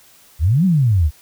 sine exponential two-way sweep, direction up then down, 68.6 to 196.7 to 68.6 Hz, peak -11 dBFS, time 0.39-1.11 s, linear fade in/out 50 ms, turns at 0.65 s, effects white hiss -49 dBFS RMS until 1.21 s

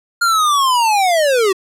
square linear sweep, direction down, 1417 to 366.2 Hz, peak -12 dBFS, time 0.21-1.53 s, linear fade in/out 10 ms, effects low-pass 12000 Hz 12 dB/octave

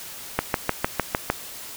click train, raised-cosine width 0.5 ms, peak -4 dBFS, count 7, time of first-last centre 0.39-1.3 s, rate 6.59 Hz, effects white hiss -38 dBFS RMS until 1.76 s

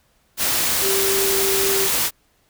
sine tone in noise, 390.5 Hz, G4, 7 cents flat, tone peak -21 dBFS, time 0.81-1.89 s, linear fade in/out 50 ms, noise white, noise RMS -20 dBFS, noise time 0.37-2.11 s, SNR -4 dB, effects pink hiss -62 dBFS RMS until 2.49 s

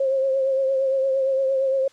sine tone with vibrato, 535 Hz, C5, 38 cents sharp, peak -18 dBFS, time 0-1.88 s, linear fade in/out 5 ms, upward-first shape triangle, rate 8.7 Hz, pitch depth 41 cents each way, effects white hiss -55 dBFS RMS until 1.92 s + low-pass 6000 Hz 12 dB/octave

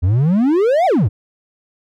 triangle exponential two-way sweep, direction up then down, 82.8 to 781 to 82.8 Hz, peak -9 dBFS, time 0.02-1.09 s, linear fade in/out 20 ms, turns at 0.86 s, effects none

